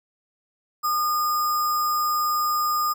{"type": "tone with sample-and-hold", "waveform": "sine", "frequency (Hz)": 1219, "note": "D#6", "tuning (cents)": -36, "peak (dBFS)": -20, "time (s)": [0.83, 2.94], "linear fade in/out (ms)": 20, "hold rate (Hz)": 6300, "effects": []}